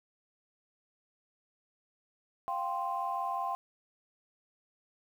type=chord; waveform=sine; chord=F suspended second; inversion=none; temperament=equal; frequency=698.5 / 784 / 1046.5 Hz; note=F5 / G5 / C6; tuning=0 / 0 / 0 cents; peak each=-37 / -35 / -34 dBFS; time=2.48-3.55 s; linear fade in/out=0 ms; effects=tanh soft clip ceiling -22 dBFS + 10-bit